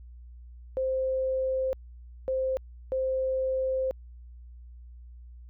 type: tone bursts at uneven times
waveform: sine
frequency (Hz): 523.3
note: C5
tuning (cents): 0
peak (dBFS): -25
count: 3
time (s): 0.77-1.73 / 2.28-2.57 / 2.92-3.91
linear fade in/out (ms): 0
effects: added 60 Hz sine -44 dBFS peak until 5.49 s